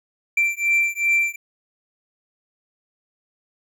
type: beating tone pair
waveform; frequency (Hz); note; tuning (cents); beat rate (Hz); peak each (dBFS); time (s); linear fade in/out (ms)
triangle; 2349 / 2351.6; D7 / D7; 0 / +2; 2.6; -19; 0.37-1.36; 5
effects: none